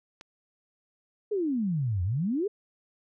click, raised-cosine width 0.2 ms, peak -27 dBFS, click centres 0.211 s
sine exponential two-way sweep, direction down then up, 438 to 85 to 438 Hz, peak -25 dBFS, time 1.31-2.48 s, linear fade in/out 10 ms, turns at 2.03 s
effects none

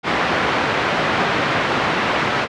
white band-pass noise, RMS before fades -19 dBFS, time 0.03-2.48 s, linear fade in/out 50 ms, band 110 to 1800 Hz, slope 12 dB/octave, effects low-pass 5000 Hz 12 dB/octave

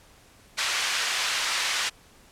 pink band-pass noise, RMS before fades -27 dBFS, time 0.57-1.9 s, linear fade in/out 20 ms, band 1500 to 6400 Hz, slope 12 dB/octave, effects pink hiss -55 dBFS RMS until 2.31 s + low-pass 12000 Hz 12 dB/octave

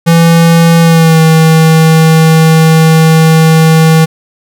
square tone with pitch glide, 166.9 to 160.38 Hz, E3 to E3, +22 to -47 cents, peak -3 dBFS, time 0.06-4.06 s, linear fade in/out 20 ms, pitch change -69 cents, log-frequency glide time 0.81-1.2 s, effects none

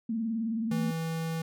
sine tone with vibrato, 224.8 Hz, A3, 37 cents sharp, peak -28 dBFS, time 0.09-0.91 s, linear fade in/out 5 ms, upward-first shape sine, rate 19 Hz, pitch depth 76 cents each way
square tone, 163.2 Hz, E3, 17 cents flat, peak -31 dBFS, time 0.71-1.42 s, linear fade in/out 5 ms
effects none

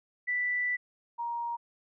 sine tone pair in turn, 1975.5 / 941.2 Hz, B6 / A#5, 0 / +16 cents, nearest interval octave + minor second, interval 1284 cents, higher first, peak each -27 / -31 dBFS, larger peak first, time 0.27-0.77 / 1.18-1.57 s, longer first, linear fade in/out 20 ms, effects none

